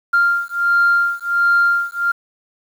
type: beating tone pair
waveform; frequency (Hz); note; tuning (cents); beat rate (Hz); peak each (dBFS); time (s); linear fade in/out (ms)
sine; 1394 / 1395.4; F6 / F6; -4 / -2; 1.4; -15; 0.13-2.12; 10
effects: tanh soft clip ceiling -7 dBFS + 7-bit